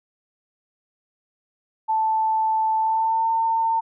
sine tone with pitch glide, 880 to 903.7 Hz, A5 to A5, 0 to +46 cents, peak -18 dBFS, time 1.88-3.81 s, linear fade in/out 20 ms, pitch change +46 cents, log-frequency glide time 2.78-3.26 s, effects none

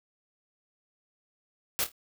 white noise with echo, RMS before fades -28 dBFS, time 1.79-1.84 s, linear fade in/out 0 ms, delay 26 ms, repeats 3, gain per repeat -10 dB, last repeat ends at 1.918 s, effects none

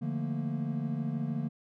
triangle chord, Bb major seventh, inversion first, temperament equal with one note detuned, 146.83 / 172.71 / 220 / 233.1 Hz, D3 / F3 / A3 / Bb3, 0 / -19 / 0 / 0 cents, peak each -32 / -36 / -37 / -33 dBFS, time 0.01-1.49 s, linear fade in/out 20 ms, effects none

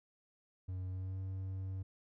triangle tone with pitch glide, 92.5 to 94.99 Hz, F#2 to F#2, 0 to +46 cents, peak -36 dBFS, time 0.68-1.83 s, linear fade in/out 10 ms, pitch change +46 cents, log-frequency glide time 0.88-1.18 s, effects none

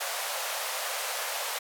pink band-pass noise, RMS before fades -33 dBFS, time 0-1.59 s, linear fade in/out 10 ms, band 530 to 16000 Hz, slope 48 dB/octave, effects none

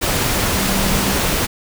sine tone in noise, 196 Hz, G3, in tune, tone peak -22 dBFS, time 0.53-1.21 s, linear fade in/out 20 ms, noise pink, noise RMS -18 dBFS, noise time 0.01-1.47 s, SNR -7 dB, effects none

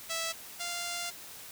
5% pulse tone pair in turn, 657 / 696.1 Hz, E5 / F5, -6 / -6 cents, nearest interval minor second, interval 100 cents, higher second, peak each -21 / -23 dBFS, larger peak first, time 0.09-0.33 / 0.59-1.11 s, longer second, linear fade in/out 20 ms, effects white hiss -47 dBFS RMS until 1.51 s

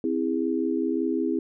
sine chord, C augmented, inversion none, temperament just, 261.6 / 327 / 408.8 Hz, C4 / E4 / G#4, 0 / -14 / -27 cents, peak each -27 / -26 / -29 dBFS, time 0.04-1.39 s, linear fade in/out 2 ms, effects none

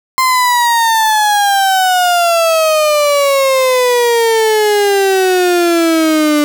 35% pulse exponential sweep, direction down, 1046.5 to 293.7 Hz, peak -7 dBFS, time 0.18-6.44 s, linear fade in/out 0 ms, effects none

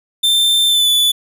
45% pulse tone with pitch glide, 3569 to 3473 Hz, A7 to A7, +24 to -23 cents, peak -10 dBFS, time 0.23-1.12 s, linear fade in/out 10 ms, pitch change -47 cents, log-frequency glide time 0.66-0.89 s, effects none

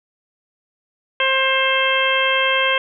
harmonic tone, 530 Hz, C5, 22 cents sharp, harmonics 1 / 2 / 3 / 4 / 5 / 6, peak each -22 / -22 / -22 / -22 / -22 / -22 dBFS, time 1.2-2.78 s, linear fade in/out 2 ms, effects none

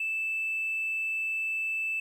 triangle tone, 2637 Hz, E7, in tune, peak -25 dBFS, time 0-2 s, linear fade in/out 5 ms, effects tanh soft clip ceiling -25 dBFS + 11-bit

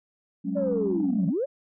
sine chord, F# suspended second, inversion none, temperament equal with one note detuned, 186.5 / 207.7 / 277.2 Hz, F#3 / G#3 / C#4, +14 / 0 / 0 cents, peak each -30 dBFS, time 0.44-1.32 s, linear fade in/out 20 ms
sine linear two-way sweep, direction down then up, 589 to 155.56 to 589 Hz, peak -23 dBFS, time 0.55-1.46 s, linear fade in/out 20 ms, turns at 1.27 s
effects tanh soft clip ceiling -16 dBFS

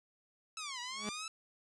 10% pulse linear two-way sweep, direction down then up, 1323 to 955 to 1323 Hz, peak -32 dBFS, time 0.57-1.28 s, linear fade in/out 2 ms, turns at 0.8 s
sawtooth tone with exponential growth, 210 Hz, G#3, 19 cents sharp, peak -31 dBFS, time 0.9-1.09 s, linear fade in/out 0 ms, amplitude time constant 40 ms
effects resampled to 24000 Hz

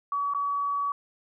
sine tone with dropouts, 1136 Hz, C#6, 42 cents sharp, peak -25 dBFS, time 0.12-0.92 s, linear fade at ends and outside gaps 2 ms, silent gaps 0.337-0.347 s, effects none

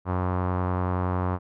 sawtooth tone with low-pass filter, 91 Hz, F#2, 28 cents flat, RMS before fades -26 dBFS, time 0.05-1.39 s, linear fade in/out 50 ms, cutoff 1100 Hz, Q 2.7, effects none

